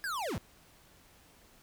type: linear sweep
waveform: square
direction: down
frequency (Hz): 1686 to 44.17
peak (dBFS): -34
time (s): 0.04-0.38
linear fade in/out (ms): 0
effects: pink hiss -61 dBFS RMS until 1.62 s